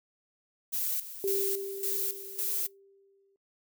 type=noise with tremolo; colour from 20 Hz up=violet; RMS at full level=-31 dBFS; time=0.72-2.68 s; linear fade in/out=20 ms; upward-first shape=square; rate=1.8 Hz; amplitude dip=75%
type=tone with exponential decay; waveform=sine; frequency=393.4 Hz; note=G4; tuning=6 cents sharp; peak=-27 dBFS; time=1.24-3.36 s; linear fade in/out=1 ms; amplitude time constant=460 ms
effects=noise-tail reverb RT60 0.2 s tail -25 dB re dry